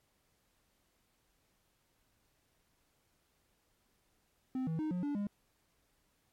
triangle tone with pitch steps, 258.9 / 161.5 / 310 / 179.2 / 289.1 / 203.7 Hz, C4 / E3 / D#4 / F3 / D4 / G#3, -18 / -35 / -6 / +45 / -27 / -33 cents, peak -31 dBFS, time 4.55-5.27 s, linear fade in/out 2 ms, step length 120 ms, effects pink hiss -75 dBFS RMS until 6.32 s + MP3 64 kbps

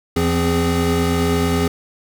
square tone cluster, 83.2 / 169.5 / 259 / 413.4 Hz, E2 / E3 / C4 / G#4, +17 / +49 / -17 / -8 cents, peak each -22 dBFS, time 0.16-1.68 s, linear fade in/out 5 ms, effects none

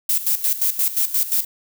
violet noise with tremolo, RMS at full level -18 dBFS, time 0.09-1.45 s, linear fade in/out 5 ms, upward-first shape square, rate 5.7 Hz, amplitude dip 75%, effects none

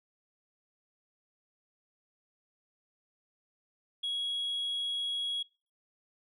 sine tone, 3322 Hz, G#7, in tune, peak -29 dBFS, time 4.03-5.43 s, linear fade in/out 10 ms, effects noise-tail reverb RT60 0.4 s tail -26 dB re dry + tanh soft clip ceiling -29 dBFS

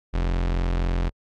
40% pulse tone, 43.65 Hz, F1, in tune, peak -20 dBFS, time 0.13-1.1 s, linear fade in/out 20 ms, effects low-pass 4000 Hz 12 dB/octave + AAC 64 kbps

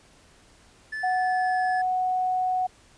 triangle tone with pitch glide, 1744 to 1716 Hz, A6 to A6, -16 to -44 cents, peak -28 dBFS, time 0.92-1.82 s, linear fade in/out 10 ms, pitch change -28 cents, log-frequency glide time 1.11-1.64 s
sine tone, 739 Hz, F#5, 2 cents flat, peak -22 dBFS, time 1.03-2.67 s, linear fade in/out 10 ms
effects pink hiss -56 dBFS RMS until 2.97 s + resampled to 22050 Hz

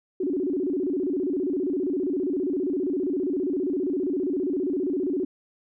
sine tone with vibrato, 323.9 Hz, E4, 30 cents flat, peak -23 dBFS, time 0.2-5.25 s, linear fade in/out 5 ms, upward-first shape square, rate 15 Hz, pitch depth 240 cents each way, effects none

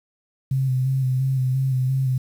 sine tone with vibrato, 131.1 Hz, C3, 4 cents sharp, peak -18 dBFS, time 0.51-2.18 s, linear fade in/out 5 ms, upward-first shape square, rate 2.9 Hz, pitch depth 30 cents each way, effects 8-bit

